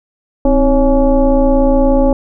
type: tone with frequency modulation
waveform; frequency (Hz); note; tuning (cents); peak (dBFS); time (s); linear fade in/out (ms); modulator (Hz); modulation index
sine; 262.6; C4; +6; -7; 0.45-2.13; 2; 291; 1.4
effects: none